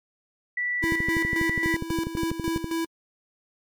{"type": "tone", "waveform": "sine", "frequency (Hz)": 1962, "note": "B6", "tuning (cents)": -12, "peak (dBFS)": -24, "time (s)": [0.57, 1.76], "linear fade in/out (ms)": 5}
{"type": "tone with tremolo", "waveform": "square", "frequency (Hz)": 329.6, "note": "E4", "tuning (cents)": 0, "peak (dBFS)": -25, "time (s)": [0.82, 2.86], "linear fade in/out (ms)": 20, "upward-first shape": "square", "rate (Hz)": 3.7, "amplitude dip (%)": 65}
{"type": "click train", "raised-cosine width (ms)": 3, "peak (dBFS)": -15, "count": 23, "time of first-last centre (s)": [0.84, 2.643], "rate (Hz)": 12.2}
{"effects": ["MP3 96 kbps"]}